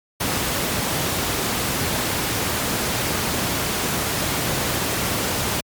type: noise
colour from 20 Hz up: pink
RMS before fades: -22 dBFS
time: 0.2-5.61 s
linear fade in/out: 10 ms
effects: high-pass 80 Hz 12 dB/octave + MP3 96 kbps